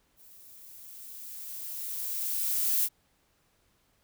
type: noise with level ramp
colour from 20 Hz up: violet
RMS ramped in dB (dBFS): -55 to -25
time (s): 0.16-2.89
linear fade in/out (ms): 50
effects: pink hiss -70 dBFS RMS until 4.03 s